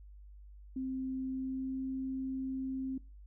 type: tone with pitch glide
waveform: sine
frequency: 261.6 to 263.6 Hz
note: C4 to C4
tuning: 0 to +13 cents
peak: -34 dBFS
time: 0.76-2.98 s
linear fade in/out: 5 ms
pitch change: +13 cents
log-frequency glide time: 1.27-1.81 s
effects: noise-tail reverb RT60 0.3 s tail -22 dB re dry + added 50 Hz sine -50 dBFS peak until 3.26 s